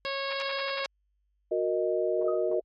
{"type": "harmonic tone", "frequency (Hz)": 549, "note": "C#5", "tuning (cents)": -17, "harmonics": [1, 2, 3, 4, 5, 6, 7, 8, 9], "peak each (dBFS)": [-34, -37, -39, -40, -41, -42, -42, -43, -44], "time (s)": [0.05, 0.86], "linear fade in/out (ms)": 0}
{"type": "chord", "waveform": "sine", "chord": "D# minor", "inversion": "first", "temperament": "equal with one note detuned", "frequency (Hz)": [365.7, 466.2, 622.3], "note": ["F#4", "A#4", "D#5"], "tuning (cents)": [-20, 0, 0], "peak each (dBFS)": [-29, -30, -29], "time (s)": [1.51, 2.6], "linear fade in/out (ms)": 10}
{"type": "tone with exponential decay", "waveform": "sine", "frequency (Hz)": 1255, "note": "D#6", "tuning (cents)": 15, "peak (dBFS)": -34, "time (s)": [2.28, 2.55], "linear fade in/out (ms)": 5, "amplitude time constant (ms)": 58}
{"effects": ["added 50 Hz sine -70 dBFS peak until 2.64 s", "AAC 32 kbps"]}